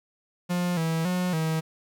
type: tone with pitch steps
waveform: 45% pulse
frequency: 177.1 / 162.7 / 180.9 / 159.8 Hz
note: F3 / E3 / F#3 / D#3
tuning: +24 / -22 / -39 / +47 cents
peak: -24 dBFS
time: 0.49-1.61 s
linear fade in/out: 20 ms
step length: 280 ms
effects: 11-bit